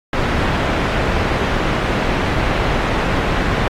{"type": "low-pass noise", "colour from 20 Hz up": "pink", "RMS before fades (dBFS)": -18, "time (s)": [0.13, 3.68], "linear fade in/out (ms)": 2, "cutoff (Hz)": 2300, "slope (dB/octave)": 12, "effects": ["AAC 48 kbps"]}